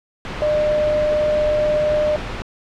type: tone in noise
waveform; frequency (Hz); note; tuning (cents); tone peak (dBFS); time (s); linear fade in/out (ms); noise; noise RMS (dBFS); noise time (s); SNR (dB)
sine; 604; D5; +48; -15; 0.42-2.16; 0; pink; -27; 0.25-2.42; +9
effects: low-pass 3000 Hz 12 dB/octave